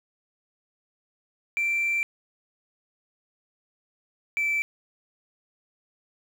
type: tone pair in turn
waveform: sine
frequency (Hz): 2349 / 2325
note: D7 / D7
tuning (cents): 0 / -18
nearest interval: unison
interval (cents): 18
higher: first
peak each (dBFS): -21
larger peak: neither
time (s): 1.57-2.03 / 4.37-4.62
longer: first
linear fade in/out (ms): 0
effects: tanh soft clip ceiling -20 dBFS + 8-bit